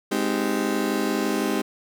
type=chord; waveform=35% pulse; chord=Ab major seventh; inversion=none; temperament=just; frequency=207.7 / 259.6 / 311.5 / 389.3 Hz; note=Ab3 / C4 / Eb4 / G4; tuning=0 / -13 / +2 / -12 cents; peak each=-26 dBFS; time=0.11-1.62 s; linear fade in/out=10 ms; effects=none